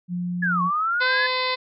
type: tone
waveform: sine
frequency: 177.2 Hz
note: F3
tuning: 25 cents sharp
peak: -24 dBFS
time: 0.08-0.71 s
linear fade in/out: 50 ms
type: linear two-way sweep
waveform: sine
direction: down then up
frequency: 1735 to 1082 to 1735 Hz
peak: -20 dBFS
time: 0.42-1.27 s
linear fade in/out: 10 ms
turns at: 0.62 s
type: harmonic tone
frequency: 510 Hz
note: C5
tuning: 44 cents flat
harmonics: 1 / 2 / 3 / 4 / 5 / 6 / 7 / 8 / 9 / 10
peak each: -29 / -26 / -38 / -28 / -33 / -40 / -31 / -31 / -34 / -40 dBFS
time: 1-1.56 s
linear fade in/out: 20 ms
effects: none